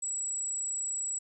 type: tone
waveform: sine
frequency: 7810 Hz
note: B8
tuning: 20 cents flat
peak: -31 dBFS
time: 0.02-1.19 s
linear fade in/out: 10 ms
effects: none